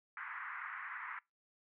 white band-pass noise, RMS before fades -45 dBFS, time 0.17-1.19 s, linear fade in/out 2 ms, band 1000 to 2000 Hz, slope 48 dB/octave, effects noise-tail reverb RT60 0.2 s tail -23 dB re dry

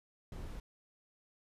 brown noise, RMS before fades -44 dBFS, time 0.32-0.6 s, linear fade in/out 2 ms, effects resampled to 32000 Hz

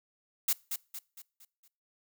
blue noise with echo, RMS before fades -27 dBFS, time 0.48-0.53 s, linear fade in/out 5 ms, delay 230 ms, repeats 5, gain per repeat -7 dB, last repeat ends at 1.68 s, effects noise-tail reverb RT60 0.4 s tail -24 dB re dry

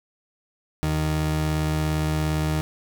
30% pulse tone pair together, 77.35 / 154.7 Hz, D#2 / D#3, -10 / -10 cents, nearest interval octave, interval 1200 cents, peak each -23 dBFS, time 0.83-2.61 s, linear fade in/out 0 ms, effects none

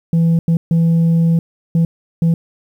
sine tone bursts at uneven times, 166 Hz, E3, 12 cents sharp, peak -7 dBFS, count 5, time 0.13-0.39 / 0.48-0.57 / 0.71-1.39 / 1.75-1.85 / 2.22-2.34 s, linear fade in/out 2 ms, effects tanh soft clip ceiling -9 dBFS + 8-bit

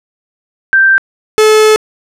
sine / 45% pulse tone pair in turn, 1568 / 431.9 Hz, G6 / A4, 0 / -32 cents, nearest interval octave + minor seventh, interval 2232 cents, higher first, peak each -4 dBFS, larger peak neither, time 0.73-0.98 / 1.38-1.76 s, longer second, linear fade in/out 0 ms, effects low-pass 11000 Hz 12 dB/octave

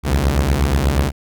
sawtooth beating tone pair, 64.8 / 73.1 Hz, C2 / D2, -16 / -7 cents, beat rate 8.3 Hz, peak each -13 / -13 dBFS, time 0.03-1.12 s, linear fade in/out 50 ms, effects none

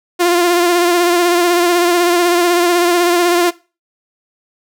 sawtooth tone with vibrato, 349.2 Hz, F4, in tune, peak -6 dBFS, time 0.19-3.51 s, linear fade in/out 20 ms, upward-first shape sine, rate 16 Hz, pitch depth 37 cents each way, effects noise-tail reverb RT60 0.3 s tail -19 dB re dry

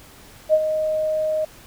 sine tone with ADSR envelope, 622.3 Hz, D#5, in tune, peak -10 dBFS, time 0.49-1.45 s, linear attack 45 ms, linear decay 52 ms, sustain -9 dB, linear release 7 ms, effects pink hiss -46 dBFS RMS until 1.66 s

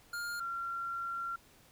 square / sine tone pair in turn, 1408 / 1372.7 Hz, F6 / F6, +14 / -30 cents, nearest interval unison, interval 44 cents, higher first, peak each -37 / -35 dBFS, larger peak second, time 0.13-0.4 / 0.4-1.36 s, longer second, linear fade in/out 5 ms, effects pink hiss -62 dBFS RMS until 1.71 s

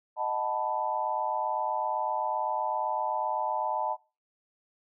sine chord, B dominant seventh, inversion first, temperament equal, 622.3 / 740 / 880 / 987.8 Hz, D#5 / F#5 / A5 / B5, 0 / 0 / 0 / 0 cents, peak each -34 / -35 / -30 / -34 dBFS, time 0.16-3.97 s, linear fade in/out 50 ms, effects noise-tail reverb RT60 0.3 s tail -22 dB re dry

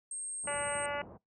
sine tone, 8470 Hz, C9, 20 cents sharp, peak -37 dBFS, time 0.11-0.86 s, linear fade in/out 2 ms
pink low-pass noise, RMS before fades -48 dBFS, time 0.43-1.18 s, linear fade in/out 20 ms, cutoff 930 Hz, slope 24 dB/octave
harmonic tone, 288 Hz, D4, 34 cents flat, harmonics 2 / 3 / 4 / 5 / 6 / 7 / 8 / 9 / 10, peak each -37 / -40 / -43 / -41 / -46 / -43 / -49 / -50 / -48 dBFS, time 0.47-1.02 s, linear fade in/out 5 ms
effects noise-tail reverb RT60 0.2 s tail -26 dB re dry + high-pass 80 Hz 12 dB/octave

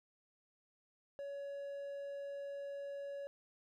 triangle tone, 562 Hz, C#5, 24 cents sharp, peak -40 dBFS, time 1.19-3.27 s, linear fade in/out 0 ms, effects none

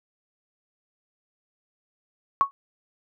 sine tone with exponential decay, 1108 Hz, C#6, 1 cent flat, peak -11 dBFS, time 2.41-2.51 s, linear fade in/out 0 ms, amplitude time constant 20 ms, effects none

